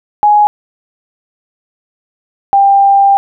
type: tone pair in turn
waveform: sine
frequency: 834 / 793.4 Hz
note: G#5 / G5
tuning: +7 / +21 cents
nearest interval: minor second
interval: 86 cents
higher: first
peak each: -4 dBFS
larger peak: neither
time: 0.23-0.47 / 2.53-3.17 s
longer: second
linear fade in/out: 0 ms
effects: none